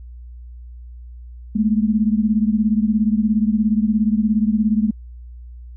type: beating tone pair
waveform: sine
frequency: 210.2 / 227.2 Hz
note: G#3 / A#3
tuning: +21 / -44 cents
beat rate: 17 Hz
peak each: -16 / -19 dBFS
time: 1.55-4.91 s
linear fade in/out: 10 ms
effects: added 60 Hz sine -34 dBFS peak until 5.76 s